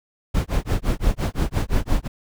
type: noise with tremolo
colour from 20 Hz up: brown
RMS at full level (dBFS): -17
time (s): 0.34-2.08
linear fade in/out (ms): 10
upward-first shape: sine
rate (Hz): 5.8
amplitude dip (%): 100
effects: none